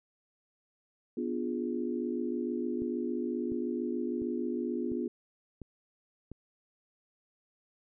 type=chord; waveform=sine; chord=B diminished seventh; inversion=none; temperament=equal; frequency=246.9 / 293.7 / 349.2 / 415.3 Hz; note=B3 / D4 / F4 / Ab4; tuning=0 / 0 / 0 / 0 cents; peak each=-34 / -39 / -35 / -39 dBFS; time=1.17-5.08 s; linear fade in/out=5 ms
type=click train; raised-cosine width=3 ms; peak=-30 dBFS; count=6; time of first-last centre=2.82-6.317 s; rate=1.43 Hz
effects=none